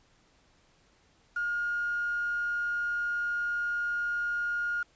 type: tone with quantisation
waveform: sine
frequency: 1424 Hz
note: F6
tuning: 33 cents sharp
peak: -28 dBFS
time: 1.36-4.83 s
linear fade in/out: 5 ms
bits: 8
effects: pink hiss -65 dBFS RMS until 4.95 s + resampled to 16000 Hz